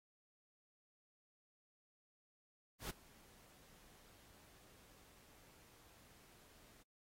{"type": "noise with ADSR envelope", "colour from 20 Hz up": "pink", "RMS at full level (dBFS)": -44, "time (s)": [2.79, 6.83], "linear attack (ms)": 110, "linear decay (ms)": 13, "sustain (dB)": -22, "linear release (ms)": 8, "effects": ["AAC 48 kbps"]}